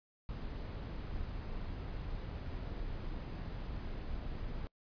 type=noise; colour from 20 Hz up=brown; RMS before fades=-41 dBFS; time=0.29-4.67 s; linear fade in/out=0 ms; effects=noise-tail reverb RT60 0.1 s tail -26 dB re dry + resampled to 11025 Hz